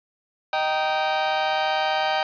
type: chord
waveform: sawtooth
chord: Eb major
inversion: none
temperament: just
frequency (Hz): 622.3 / 777.8 / 933.4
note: Eb5 / G5 / Bb5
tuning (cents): 0 / -14 / +2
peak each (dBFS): -22 / -19 / -25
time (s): 0.53-2.23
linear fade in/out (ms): 2
effects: resampled to 11025 Hz + 7-bit